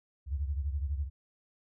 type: beating tone pair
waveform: sine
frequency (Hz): 69.3 / 81.3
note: C#2 / E2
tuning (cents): 0 / -23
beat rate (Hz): 12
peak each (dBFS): -31 / -37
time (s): 0.26-1.1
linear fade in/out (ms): 50
effects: none